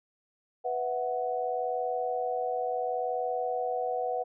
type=chord; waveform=sine; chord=B suspended fourth; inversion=none; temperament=equal; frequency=493.9 / 659.3 / 740 Hz; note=B4 / E5 / F#5; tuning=0 / 0 / 0 cents; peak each=-32 / -36 / -31 dBFS; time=0.64-4.24 s; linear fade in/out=20 ms; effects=none